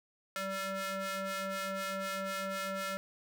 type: ring-modulated tone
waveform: sawtooth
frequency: 387.6 Hz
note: G4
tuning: 20 cents flat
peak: -28 dBFS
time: 0.36-2.97 s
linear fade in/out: 0 ms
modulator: 967 Hz
effects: 11-bit